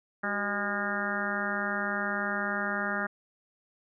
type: harmonic tone with a mistuned harmonic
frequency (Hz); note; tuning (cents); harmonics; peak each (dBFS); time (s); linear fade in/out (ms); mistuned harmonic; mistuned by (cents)
203.5; G#3; -35; 1 / 2 / 3 / 4 / 5 / 6 / 7 / 8 / 9; -36 / -41 / -38 / -39 / -44 / -37 / -34 / -35 / -37; 0.23-3.07; 10; 2; -93
effects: none